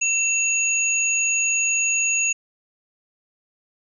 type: tone pair together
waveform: sine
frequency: 2690 / 6726 Hz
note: E7 / G#8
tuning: +34 / +21 cents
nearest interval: octave + major third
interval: 1587 cents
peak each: -21 dBFS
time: 0.01-2.33 s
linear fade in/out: 10 ms
effects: none